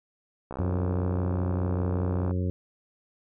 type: click train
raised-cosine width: 1 ms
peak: -22 dBFS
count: 118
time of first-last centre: 0.51-2.31 s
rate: 65 Hz
type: harmonic tone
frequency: 90.8 Hz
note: F#2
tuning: 32 cents flat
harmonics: 1 / 2 / 3 / 4 / 5 / 6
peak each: -26 / -32 / -36 / -38 / -40 / -42 dBFS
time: 0.59-2.5 s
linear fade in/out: 0 ms
effects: none